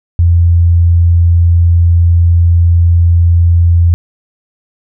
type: tone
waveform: sine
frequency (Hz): 85.4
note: F2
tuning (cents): -38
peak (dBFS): -4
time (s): 0.19-3.94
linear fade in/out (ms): 0
effects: none